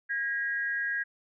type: tone pair together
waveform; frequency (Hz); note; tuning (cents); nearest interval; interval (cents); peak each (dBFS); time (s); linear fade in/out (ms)
sine; 1634 / 1905.6; G#6 / A#6; -29 / +38; minor third; 267; -29 / -34; 0.09-1.04; 20
effects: none